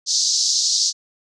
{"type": "band-pass noise", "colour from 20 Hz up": "white", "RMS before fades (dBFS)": -19, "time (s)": [0.06, 0.93], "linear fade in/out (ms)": 50, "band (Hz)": [4200, 6500], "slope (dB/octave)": 48, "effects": []}